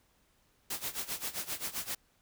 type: noise with tremolo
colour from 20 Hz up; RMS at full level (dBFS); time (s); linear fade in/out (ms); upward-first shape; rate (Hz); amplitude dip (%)
white; -35; 0.7-1.95; 5; sine; 7.6; 85
effects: pink hiss -70 dBFS RMS until 2.21 s